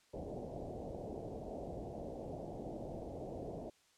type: low-pass noise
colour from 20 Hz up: white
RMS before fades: -45 dBFS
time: 0.13-3.7 s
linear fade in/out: 10 ms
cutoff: 710 Hz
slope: 48 dB/octave
effects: white hiss -70 dBFS RMS until 3.97 s + low-pass 8000 Hz 12 dB/octave